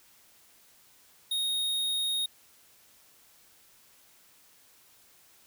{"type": "tone", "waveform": "square", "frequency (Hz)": 3729, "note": "A#7", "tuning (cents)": 0, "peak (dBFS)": -28, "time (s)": [1.31, 2.26], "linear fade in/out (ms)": 5, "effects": ["white hiss -60 dBFS RMS until 5.46 s"]}